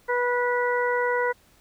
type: harmonic tone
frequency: 489.1 Hz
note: B4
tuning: 17 cents flat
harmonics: 1 / 2 / 3 / 4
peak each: -24 / -27 / -29 / -30 dBFS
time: 0.08-1.33 s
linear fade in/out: 20 ms
effects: pink hiss -59 dBFS RMS until 1.6 s